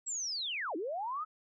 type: linear two-way sweep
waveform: sine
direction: down then up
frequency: 7800 to 293.7 to 1301 Hz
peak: -34 dBFS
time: 0.06-1.25 s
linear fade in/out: 20 ms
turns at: 0.76 s
effects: none